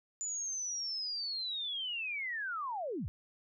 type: linear sweep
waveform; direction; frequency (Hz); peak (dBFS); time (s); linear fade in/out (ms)
sine; down; 7040 to 55; -35; 0.21-3.08; 0
effects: none